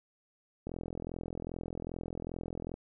click train, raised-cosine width 2 ms, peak -25 dBFS, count 89, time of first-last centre 0.67-2.741 s, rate 42.5 Hz, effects none

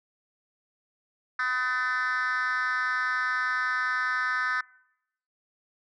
sine tone with frequency modulation, 1519 Hz, F#6, 45 cents sharp, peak -22 dBFS, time 1.39-4.61 s, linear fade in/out 5 ms, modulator 256 Hz, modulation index 1.3, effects noise-tail reverb RT60 0.8 s tail -25 dB re dry + tanh soft clip ceiling -24 dBFS

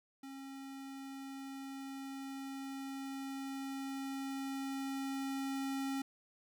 square tone with level ramp, 271.2 Hz, C#4, 38 cents flat, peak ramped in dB -47 to -36 dBFS, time 0.23-6.02 s, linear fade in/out 5 ms, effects none

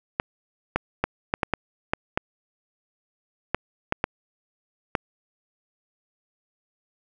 clicks, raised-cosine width 0.5 ms, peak -6 dBFS, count 12, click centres 0.199 / 0.76 / 1.04 / 1.339 / 1.432 / 1.537 / 1.935 / 2.175 / 3.546 / 3.924 / 4.041 / 4.952 s, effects none

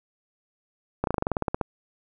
slowing click train, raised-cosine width 1 ms, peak -10 dBFS, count 13, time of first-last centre 1.04-1.612 s, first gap 32 ms, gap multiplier 1.07, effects none

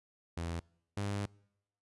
sawtooth tone pair in turn, 84.2 / 101.18 Hz, E2 / G#2, +37 / -45 cents, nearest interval minor third, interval 318 cents, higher second, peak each -32 / -30 dBFS, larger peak second, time 0.37-0.6 / 0.97-1.26 s, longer second, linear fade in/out 5 ms, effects noise-tail reverb RT60 0.8 s tail -26 dB re dry + resampled to 24000 Hz

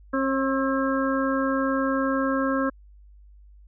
harmonic tone with a mistuned harmonic, 268.9 Hz, C4, 47 cents sharp, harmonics 1 / 2 / 4 / 5 / 6, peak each -24 / -27 / -30 / -31 / -32 dBFS, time 0.13-2.7 s, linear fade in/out 10 ms, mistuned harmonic 5, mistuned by -31 cents, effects added 50 Hz sine -47 dBFS peak until 3.67 s

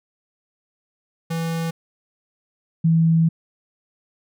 square / sine tone pair in turn, 165 / 163.67 Hz, E3 / E3, +2 / -12 cents, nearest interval unison, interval 14 cents, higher first, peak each -23 / -13 dBFS, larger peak second, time 1.3-1.71 / 2.84-3.29 s, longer second, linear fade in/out 10 ms, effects none

